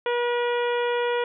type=harmonic tone; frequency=481.7 Hz; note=B4; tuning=43 cents flat; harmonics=1 / 2 / 3 / 4 / 5 / 6 / 7; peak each=-23 / -29 / -33 / -35 / -37 / -39 / -40 dBFS; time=0.06-1.24 s; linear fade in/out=2 ms; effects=none